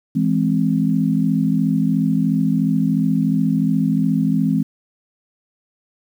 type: chord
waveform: sine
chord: E augmented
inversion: none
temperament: equal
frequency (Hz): 164.81 / 207.7 / 261.6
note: E3 / G#3 / B#3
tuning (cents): 0 / 0 / 0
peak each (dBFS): -19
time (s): 0.15-4.63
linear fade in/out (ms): 10
effects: 8-bit